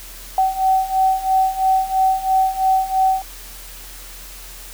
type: beating tone pair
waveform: sine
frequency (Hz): 759 / 762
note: F#5 / G5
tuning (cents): +44 / -49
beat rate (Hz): 3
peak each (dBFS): -19 / -16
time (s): 0.38-3.22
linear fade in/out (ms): 2
effects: added 41 Hz sine -38 dBFS peak until 4.73 s + white hiss -38 dBFS RMS until 4.73 s